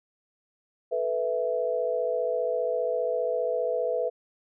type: chord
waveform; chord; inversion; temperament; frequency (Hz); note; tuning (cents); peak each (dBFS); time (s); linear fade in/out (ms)
sine; A suspended second; none; just; 440 / 495 / 660; A4 / B4 / E5; 0 / +4 / +2; -32 / -27 / -29; 0.91-4.1; 20
effects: none